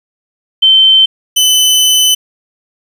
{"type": "tone pair in turn", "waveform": ["sine", "sawtooth"], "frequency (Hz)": [3094, 3025], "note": ["G7", "F#7"], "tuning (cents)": [-23, 38], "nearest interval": "unison", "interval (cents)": 39, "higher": "first", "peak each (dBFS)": -3, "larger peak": "neither", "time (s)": [[0.62, 1.06], [1.36, 2.15]], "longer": "second", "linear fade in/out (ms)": 10, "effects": ["resampled to 32000 Hz", "7-bit"]}